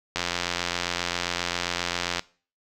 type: click train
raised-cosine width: 0.2 ms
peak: -8 dBFS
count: 179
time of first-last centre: 0.16-2.194 s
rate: 87.5 Hz
effects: noise-tail reverb RT60 0.4 s tail -21 dB re dry